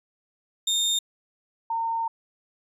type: tone pair in turn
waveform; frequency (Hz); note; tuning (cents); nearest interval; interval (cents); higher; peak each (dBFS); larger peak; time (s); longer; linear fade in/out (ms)
30% pulse / sine; 3651 / 912.8; A#7 / A#5; -37 / -37; 2 octaves; 2400; first; -19 / -24; first; 0.67-0.99 / 1.7-2.08; second; 5
effects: resampled to 32000 Hz